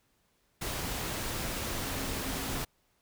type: tone in noise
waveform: sine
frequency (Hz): 267.7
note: C4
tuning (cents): +40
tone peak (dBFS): -42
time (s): 1.85-2.6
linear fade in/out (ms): 10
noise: pink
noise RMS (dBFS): -35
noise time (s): 0.61-2.65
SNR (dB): -10
effects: pink hiss -72 dBFS RMS until 3.01 s